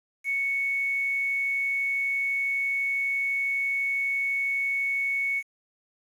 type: tone with quantisation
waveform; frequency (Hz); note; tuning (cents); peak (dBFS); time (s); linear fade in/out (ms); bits
sine; 2217; C#7; 0; -24; 0.24-5.43; 50; 8
effects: resampled to 32000 Hz